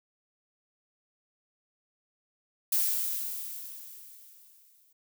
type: noise with exponential decay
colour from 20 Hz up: violet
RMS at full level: -25 dBFS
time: 2.72-4.93 s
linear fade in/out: 5 ms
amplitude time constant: 480 ms
effects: none